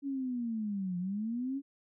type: linear two-way sweep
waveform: sine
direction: down then up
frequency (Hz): 283 to 174.61 to 283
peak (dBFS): -32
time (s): 0.02-1.62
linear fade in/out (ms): 50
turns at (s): 0.98
effects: none